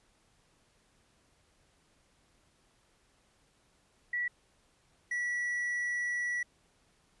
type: tone pair in turn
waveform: sine / triangle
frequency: 1944 / 1944 Hz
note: B6 / B6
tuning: -28 / -28 cents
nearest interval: unison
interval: 0 cents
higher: neither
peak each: -30 / -29 dBFS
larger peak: second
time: 4.13-4.28 / 5.11-6.43 s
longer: second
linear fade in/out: 5 ms
effects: pink hiss -69 dBFS RMS until 7.2 s + resampled to 24000 Hz